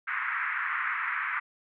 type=band-pass noise; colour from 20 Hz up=white; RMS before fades=-31 dBFS; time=0.07-1.4 s; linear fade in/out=10 ms; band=1100 to 2100 Hz; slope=48 dB/octave; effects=none